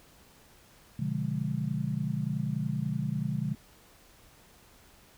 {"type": "chord", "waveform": "sine", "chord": "B diminished seventh", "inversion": "none", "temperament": "equal with one note detuned", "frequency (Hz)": [123.47, 146.83, 177.26, 207.7], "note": ["B2", "D3", "F3", "Ab3"], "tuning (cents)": [0, 0, 26, 0], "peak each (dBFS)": [-35, -32, -35, -35], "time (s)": [0.99, 3.55], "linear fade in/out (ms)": 5, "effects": ["pink hiss -58 dBFS RMS until 5.17 s"]}